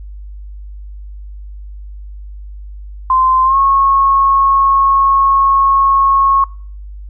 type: tone with pitch glide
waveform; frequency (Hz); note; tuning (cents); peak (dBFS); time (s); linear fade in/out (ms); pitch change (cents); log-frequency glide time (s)
sine; 1039 to 1094.4; C6 to C#6; -12 to -23; -8; 3.1-6.44; 2; +89; 3.44-3.57
effects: noise-tail reverb RT60 0.5 s tail -24 dB re dry + added 50 Hz sine -27 dBFS peak until 7.09 s